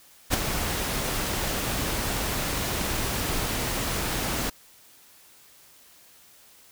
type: noise with ADSR envelope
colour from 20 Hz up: pink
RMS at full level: -20 dBFS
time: 0.3-4.5 s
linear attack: 38 ms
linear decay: 11 ms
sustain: -8 dB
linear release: 8 ms
effects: white hiss -54 dBFS RMS until 6.71 s